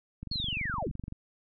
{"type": "click train", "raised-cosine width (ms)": 5, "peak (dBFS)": -26, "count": 22, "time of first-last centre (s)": [0.23, 1.124], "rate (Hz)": 23.5}
{"type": "linear sweep", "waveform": "sine", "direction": "down", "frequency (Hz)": [4436, 35.43], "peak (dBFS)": -31, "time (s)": [0.31, 0.91], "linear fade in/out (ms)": 10}
{"effects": []}